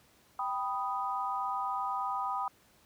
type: chord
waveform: sine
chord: G augmented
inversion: none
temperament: equal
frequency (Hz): 784 / 987.8 / 1244.5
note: G5 / B5 / D#6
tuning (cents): 0 / 0 / 0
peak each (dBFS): -36 / -35 / -35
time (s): 0.39-2.48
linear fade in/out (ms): 2
effects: pink hiss -64 dBFS RMS until 2.85 s + high-pass 60 Hz 12 dB/octave